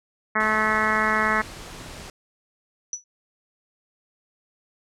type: harmonic tone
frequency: 216.4 Hz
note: A3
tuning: 29 cents flat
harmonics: 1 / 2 / 3 / 4 / 5 / 6 / 7 / 8 / 9 / 10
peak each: -30 / -32 / -31 / -30 / -27 / -26 / -29 / -26 / -27 / -31 dBFS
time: 0.35-1.42 s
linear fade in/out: 10 ms
type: noise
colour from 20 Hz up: pink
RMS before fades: -39 dBFS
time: 0.4-2.1 s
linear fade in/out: 2 ms
type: tone with exponential decay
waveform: sine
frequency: 5920 Hz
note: F#8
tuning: in tune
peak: -22 dBFS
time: 2.93-3.04 s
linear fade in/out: 1 ms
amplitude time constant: 23 ms
effects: low-pass 9000 Hz 12 dB/octave